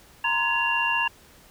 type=tone cluster; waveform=sine; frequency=934 / 1029 / 1689 / 2773 Hz; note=A#5 / C6 / G#6 / F7; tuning=+3 / -29 / +29 / -13 cents; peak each=-27 / -30 / -28 / -24 dBFS; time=0.24-1.08 s; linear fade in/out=5 ms; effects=pink hiss -53 dBFS RMS until 1.5 s